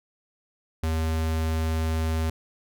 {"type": "tone", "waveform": "square", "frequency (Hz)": 80.2, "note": "E2", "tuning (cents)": -47, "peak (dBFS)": -24, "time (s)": [0.83, 2.3], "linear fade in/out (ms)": 5, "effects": []}